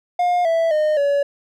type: tone with pitch steps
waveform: triangle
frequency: 711 / 659.6 / 611.9 / 567.6 Hz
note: F5 / E5 / D#5 / C#5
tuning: +31 / +1 / -29 / +41 cents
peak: -13 dBFS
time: 0.19-1.23 s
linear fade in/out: 5 ms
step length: 260 ms
effects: none